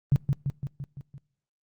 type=tone with echo; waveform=sine; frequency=139.2 Hz; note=C#3; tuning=8 cents sharp; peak=-16 dBFS; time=0.12-0.16 s; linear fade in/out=0 ms; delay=170 ms; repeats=6; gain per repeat=-4 dB; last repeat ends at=1.18 s; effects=noise-tail reverb RT60 0.7 s tail -26 dB re dry + Opus 32 kbps